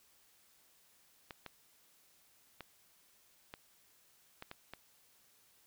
clicks, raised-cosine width 0.3 ms, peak -29 dBFS, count 7, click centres 1.308 / 1.463 / 2.607 / 3.539 / 4.424 / 4.514 / 4.736 s, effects white hiss -68 dBFS RMS until 5.66 s

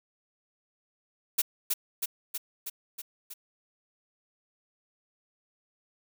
blue noise with echo, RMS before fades -24 dBFS, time 1.38-1.42 s, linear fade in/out 10 ms, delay 320 ms, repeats 6, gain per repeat -3 dB, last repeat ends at 3.34 s, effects none

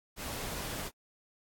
pink noise, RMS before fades -39 dBFS, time 0.16-0.91 s, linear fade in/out 50 ms, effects AAC 64 kbps

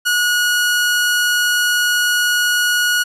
sawtooth tone, 1454 Hz, F#6, 31 cents flat, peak -10 dBFS, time 0.05-3.04 s, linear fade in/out 20 ms, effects resampled to 32000 Hz

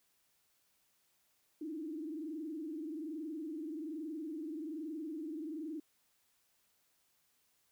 sine tone with frequency modulation, 312.5 Hz, D#4, 8 cents sharp, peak -39 dBFS, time 1.61-5.8 s, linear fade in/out 5 ms, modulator 21.2 Hz, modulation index 1.1, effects white hiss -75 dBFS RMS until 7.71 s

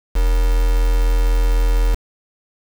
sine tone with quantisation, 42 Hz, E1, 33 cents sharp, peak -12 dBFS, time 0.15-1.95 s, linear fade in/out 10 ms, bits 4, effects none

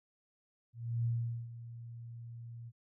sine tone with ADSR envelope, 117.1 Hz, A#2, 8 cents sharp, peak -29 dBFS, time 0.73-2.72 s, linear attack 320 ms, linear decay 430 ms, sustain -15 dB, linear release 42 ms, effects none

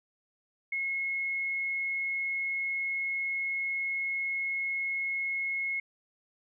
sine tone, 2171 Hz, C#7, 37 cents flat, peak -29 dBFS, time 0.72-5.8 s, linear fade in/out 5 ms, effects none

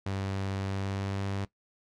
sawtooth tone with pitch glide, 97.2 to 98.44 Hz, G2 to G2, -14 to +8 cents, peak -27 dBFS, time 0.06-1.45 s, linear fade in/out 5 ms, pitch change +22 cents, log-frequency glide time 0.65-1.2 s, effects noise-tail reverb RT60 0.1 s tail -17 dB re dry + low-pass 6000 Hz 12 dB/octave

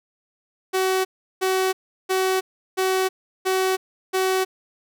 sawtooth tone bursts, 376.8 Hz, F#4, 32 cents sharp, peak -15 dBFS, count 6, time 0.73-4.45 s, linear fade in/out 20 ms, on 320 ms, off 360 ms, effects none

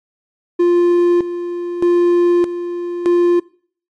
triangle tone with tremolo, 349.2 Hz, F4, in tune, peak -7 dBFS, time 0.59-3.4 s, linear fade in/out 10 ms, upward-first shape square, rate 0.81 Hz, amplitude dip 70%, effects noise-tail reverb RT60 0.5 s tail -22 dB re dry + MP3 48 kbps

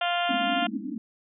harmonic tone, 349.2 Hz, F4, in tune, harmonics 2 / 3 / 4 / 5 / 6 / 7 / 8 / 9 / 10, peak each -26 / -37 / -31 / -38 / -40 / -39 / -33 / -34 / -41 dBFS, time 0.01-0.67 s, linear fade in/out 5 ms
white band-pass noise, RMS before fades -32 dBFS, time 0.29-0.98 s, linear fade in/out 0 ms, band 200 to 300 Hz, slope 96 dB/octave
effects none

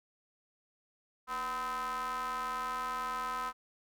square ring-modulated tone, 132.2 Hz, C3, 18 cents sharp, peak -32 dBFS, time 1.27-3.53 s, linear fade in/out 50 ms, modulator 1150 Hz, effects none

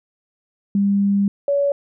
sine tone pair in turn, 200 / 565.7 Hz, G3 / C#5, +35 / +35 cents, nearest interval octave + tritone, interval 1800 cents, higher second, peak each -14 / -15 dBFS, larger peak first, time 0.75-1.28 / 1.48-1.72 s, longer first, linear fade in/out 2 ms, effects none

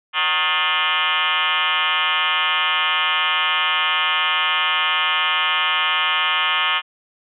sine tone with frequency modulation, 2093 Hz, C7, in tune, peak -16 dBFS, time 0.13-6.82 s, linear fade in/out 50 ms, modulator 167 Hz, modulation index 6.8, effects none

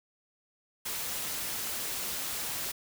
white noise, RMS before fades -35 dBFS, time 0.85-2.72 s, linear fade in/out 10 ms, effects none

